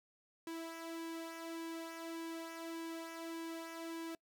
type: tone with flanger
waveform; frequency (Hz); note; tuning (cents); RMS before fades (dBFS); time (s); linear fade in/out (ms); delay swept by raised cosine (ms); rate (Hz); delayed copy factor
sawtooth; 329.6; E4; 0; -45; 0.47-4.15; 2; 1.4 to 2.8; 1.7; -0.55
effects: noise-tail reverb RT60 0.1 s tail -25 dB re dry